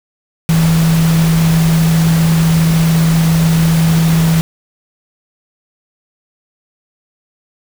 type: tone in noise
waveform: sine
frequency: 163.2 Hz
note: E3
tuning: 17 cents flat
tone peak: -8 dBFS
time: 0.49-4.41 s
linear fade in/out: 0 ms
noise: pink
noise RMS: -21 dBFS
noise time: 0.49-4.41 s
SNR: +10 dB
effects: none